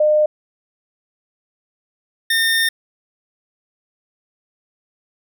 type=tone pair in turn; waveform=sine / 25% pulse; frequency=607 / 1818.9 Hz; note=D#5 / A#6; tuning=-43 / -43 cents; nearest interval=octave + perfect fifth; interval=1900 cents; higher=second; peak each=-11 dBFS; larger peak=neither; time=0-0.26 / 2.3-2.69 s; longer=second; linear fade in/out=5 ms; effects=none